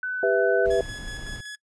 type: tone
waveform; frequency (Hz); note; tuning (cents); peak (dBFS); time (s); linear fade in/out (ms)
sine; 1503; F#6; +27; -26; 0.03-0.66; 2
type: chord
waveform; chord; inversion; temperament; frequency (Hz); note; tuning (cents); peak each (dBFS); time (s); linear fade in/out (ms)
sine; E minor; first; just; 395.6 / 494.4 / 659.3; G4 / B4 / E5; +16 / +2 / 0; -23; 0.23-0.81; 2
type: noise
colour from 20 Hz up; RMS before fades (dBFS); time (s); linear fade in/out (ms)
brown; -37; 0.65-1.41; 5
type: tone with tremolo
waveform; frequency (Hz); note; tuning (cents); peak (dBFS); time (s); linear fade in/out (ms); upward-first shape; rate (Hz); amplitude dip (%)
sawtooth; 1691; G#6; +31; -31; 0.7-1.56; 10; square; 5.3; 40
effects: noise-tail reverb RT60 0.1 s tail -24 dB re dry + resampled to 22050 Hz